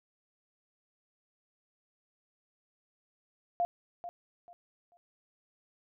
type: tone with echo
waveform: sine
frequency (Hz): 698.5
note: F5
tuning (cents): 0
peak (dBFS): -26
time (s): 3.6-3.65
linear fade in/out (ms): 0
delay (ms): 440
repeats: 3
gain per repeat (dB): -12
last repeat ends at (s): 4.97
effects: none